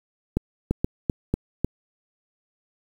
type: clicks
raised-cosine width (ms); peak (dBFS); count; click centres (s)
3; -8; 6; 0.37 / 0.71 / 0.845 / 1.098 / 1.34 / 1.646
effects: 7-bit